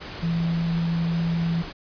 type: tone in noise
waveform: sine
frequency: 167.4 Hz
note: E3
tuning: 27 cents sharp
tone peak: -21 dBFS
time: 0.22-1.63 s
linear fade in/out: 20 ms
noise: pink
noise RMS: -36 dBFS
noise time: 0-1.73 s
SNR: +12 dB
effects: resampled to 11025 Hz